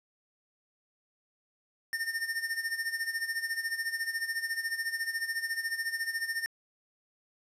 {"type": "tone with tremolo", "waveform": "square", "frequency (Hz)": 1816, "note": "A#6", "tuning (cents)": -46, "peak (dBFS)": -29, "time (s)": [1.93, 6.46], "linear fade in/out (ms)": 0, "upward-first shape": "sine", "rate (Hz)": 14, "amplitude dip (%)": 75, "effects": ["resampled to 32000 Hz", "10-bit"]}